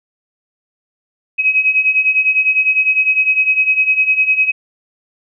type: beating tone pair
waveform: sine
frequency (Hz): 2535 / 2544.9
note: D#7 / D#7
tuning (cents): +32 / +38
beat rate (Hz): 9.9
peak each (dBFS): -16 / -12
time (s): 1.38-4.52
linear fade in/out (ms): 20
effects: none